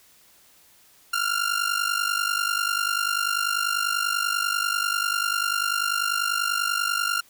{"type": "ring-modulated tone", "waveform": "sawtooth", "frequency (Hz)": 1396, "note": "F6", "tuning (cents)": -1, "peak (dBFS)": -16, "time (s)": [1.13, 7.21], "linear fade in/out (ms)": 5, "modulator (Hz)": 25.1, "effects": ["white hiss -56 dBFS RMS until 7.29 s"]}